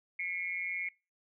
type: tone with amplitude modulation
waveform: sine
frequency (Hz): 2181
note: C#7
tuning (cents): -29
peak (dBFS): -29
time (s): 0.19-0.89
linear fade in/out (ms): 5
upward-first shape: sine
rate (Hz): 179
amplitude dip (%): 90
effects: noise-tail reverb RT60 0.3 s tail -26 dB re dry